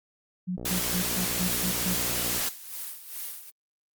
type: tone bursts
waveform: sine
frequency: 181.5 Hz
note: F#3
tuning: 33 cents flat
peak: -27 dBFS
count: 7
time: 0.47-1.95 s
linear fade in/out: 20 ms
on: 100 ms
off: 130 ms
type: click train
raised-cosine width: 2 ms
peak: -24 dBFS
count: 109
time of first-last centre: 0.58-2.38 s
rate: 60 Hz
type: noise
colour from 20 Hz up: white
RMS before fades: -29 dBFS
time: 0.65-2.49 s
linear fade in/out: 5 ms
type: noise with tremolo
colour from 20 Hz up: blue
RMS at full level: -35 dBFS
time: 1.46-3.51 s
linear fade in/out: 20 ms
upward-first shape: sine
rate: 2.4 Hz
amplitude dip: 70%
effects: Opus 48 kbps